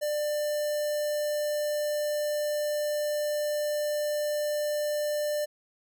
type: tone with notch filter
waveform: square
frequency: 595 Hz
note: D5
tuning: 22 cents sharp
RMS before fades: -29 dBFS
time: 0.01-5.46 s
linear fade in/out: 20 ms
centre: 2400 Hz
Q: 1
effects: none